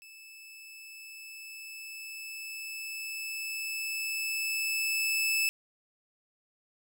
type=tone with level ramp; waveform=sawtooth; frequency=2622 Hz; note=E7; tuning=10 cents flat; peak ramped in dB=-46 to -22 dBFS; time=0.02-5.49 s; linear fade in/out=0 ms; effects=none